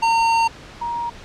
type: tone pair in turn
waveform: square / sine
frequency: 914 / 943 Hz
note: A#5 / A#5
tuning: -34 / +20 cents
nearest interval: minor second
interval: 54 cents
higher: second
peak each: -15 / -22 dBFS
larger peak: first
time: 0.02-0.48 / 0.81-1.1 s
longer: first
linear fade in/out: 10 ms
effects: pink hiss -40 dBFS RMS until 1.24 s + low-pass 5000 Hz 12 dB/octave